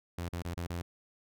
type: tone with dropouts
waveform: sawtooth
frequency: 86.4 Hz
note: F2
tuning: 18 cents flat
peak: -31 dBFS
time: 0.18-0.82 s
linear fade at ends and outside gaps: 5 ms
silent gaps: 0.288-0.328 / 0.422-0.449 / 0.544-0.572 / 0.668-0.7 s
effects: none